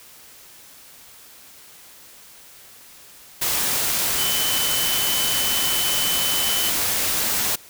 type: tone in noise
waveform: sine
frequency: 3033 Hz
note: F#7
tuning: 42 cents sharp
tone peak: -25 dBFS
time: 4.18-6.7 s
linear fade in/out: 10 ms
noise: white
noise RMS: -22 dBFS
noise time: 3.41-7.56 s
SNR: -6 dB
effects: white hiss -46 dBFS RMS until 7.69 s